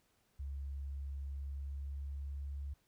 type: tone with pitch glide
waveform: sine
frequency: 69.3 to 70.27 Hz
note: C#2 to C#2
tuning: 0 to +24 cents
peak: -39 dBFS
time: 0.39-2.74 s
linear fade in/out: 10 ms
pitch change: +24 cents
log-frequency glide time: 1.31-2.6 s
effects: pink hiss -75 dBFS RMS until 2.87 s